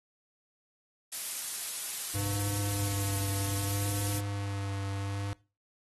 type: noise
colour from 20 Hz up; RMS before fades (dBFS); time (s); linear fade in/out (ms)
blue; -34; 1.12-4.2; 5
type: tone with vibrato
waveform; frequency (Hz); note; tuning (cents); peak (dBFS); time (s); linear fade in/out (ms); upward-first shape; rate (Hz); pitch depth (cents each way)
square; 100; G2; +35; -33; 2.15-5.33; 0; sine; 0.65; 23
effects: noise-tail reverb RT60 0.3 s tail -21 dB re dry + AAC 32 kbps